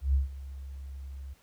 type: tone with ADSR envelope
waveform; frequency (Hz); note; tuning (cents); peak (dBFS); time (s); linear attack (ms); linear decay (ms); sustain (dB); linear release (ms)
sine; 68; C#2; -33; -20; 0.01-1.34; 130; 140; -18; 12
effects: pink hiss -64 dBFS RMS until 1.42 s